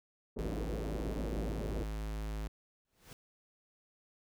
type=low-pass noise; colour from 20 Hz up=white; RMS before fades=-40 dBFS; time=0.36-1.84 s; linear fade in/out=10 ms; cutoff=500 Hz; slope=24 dB/octave
type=tone; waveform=square; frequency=53.1 Hz; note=G#1; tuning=39 cents sharp; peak=-37 dBFS; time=0.38-2.48 s; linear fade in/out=10 ms
type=noise with exponential growth; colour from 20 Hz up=pink; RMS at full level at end=-49 dBFS; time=2.85-3.13 s; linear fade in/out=1 ms; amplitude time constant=59 ms
effects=none